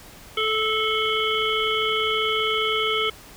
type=harmonic tone with a mistuned harmonic; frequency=436.2 Hz; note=A4; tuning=15 cents flat; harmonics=1 / 3 / 5 / 7 / 8; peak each=-26 / -26 / -27 / -26 / -30 dBFS; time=0.37-3.1 s; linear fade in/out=5 ms; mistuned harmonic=8; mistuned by=-79 cents; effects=pink hiss -45 dBFS RMS until 3.36 s